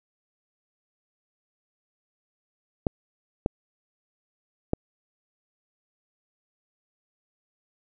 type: clicks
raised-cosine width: 2 ms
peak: -9 dBFS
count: 3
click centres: 2.868 / 3.461 / 4.734 s
effects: none